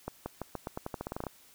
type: accelerating click train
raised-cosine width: 1 ms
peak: -21 dBFS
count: 15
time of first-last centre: 0.08-1.268 s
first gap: 180 ms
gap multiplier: 0.87
effects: white hiss -59 dBFS RMS until 1.54 s